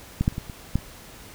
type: clicks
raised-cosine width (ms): 5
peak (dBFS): -9 / -7 / -30 / -17 / -23 / -8 / -29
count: 7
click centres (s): 0.21 / 0.279 / 0.325 / 0.381 / 0.498 / 0.756 / 0.787
effects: pink hiss -45 dBFS RMS until 1.34 s